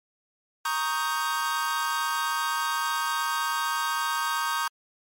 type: chord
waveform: 45% pulse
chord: Eb dominant seventh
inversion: second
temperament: equal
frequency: 932.3 / 1108.7 / 1244.5 / 1568 Hz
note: Bb5 / Db6 / Eb6 / G6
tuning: 0 / 0 / 0 / 0 cents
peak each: -31 dBFS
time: 0.65-4.68 s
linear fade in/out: 5 ms
effects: MP3 64 kbps